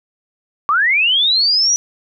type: linear sweep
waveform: sine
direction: up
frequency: 1107 to 5920 Hz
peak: -11 dBFS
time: 0.69-1.76 s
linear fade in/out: 0 ms
effects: none

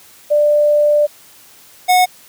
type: tone pair in turn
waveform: sine / square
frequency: 592 / 731 Hz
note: D5 / F#5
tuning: +14 / -21 cents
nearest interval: major third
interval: 365 cents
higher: second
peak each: -9 dBFS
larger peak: neither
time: 0.3-1.07 / 1.88-2.06 s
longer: first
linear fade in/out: 20 ms
effects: white hiss -44 dBFS RMS until 2.28 s + high-pass 60 Hz 12 dB/octave

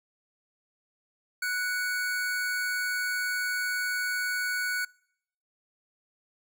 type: tone pair together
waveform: square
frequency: 1480 / 2238 Hz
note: F#6 / C#7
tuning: 0 / +16 cents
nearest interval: perfect fifth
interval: 716 cents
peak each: -29 / -37 dBFS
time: 1.42-4.85 s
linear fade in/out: 5 ms
effects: noise-tail reverb RT60 0.7 s tail -26 dB re dry

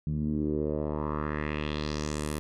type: tone with low-pass filter sweep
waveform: 10% pulse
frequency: 75.3 Hz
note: D2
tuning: 44 cents sharp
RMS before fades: -31 dBFS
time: 0.07-2.39 s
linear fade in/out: 0 ms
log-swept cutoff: 160 to 12000 Hz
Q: 2.8
effects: none

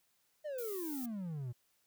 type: exponential sweep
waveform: triangle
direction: down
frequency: 625 to 115.4 Hz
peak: -36 dBFS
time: 0.44-1.53 s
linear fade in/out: 20 ms
type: noise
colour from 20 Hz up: violet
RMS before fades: -46 dBFS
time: 0.58-1.06 s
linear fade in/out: 5 ms
effects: white hiss -75 dBFS RMS until 1.86 s

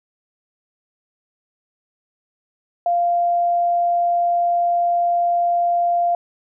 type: tone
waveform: sine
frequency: 695 Hz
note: F5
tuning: 9 cents flat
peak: -15 dBFS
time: 2.86-6.15 s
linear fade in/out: 2 ms
effects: none

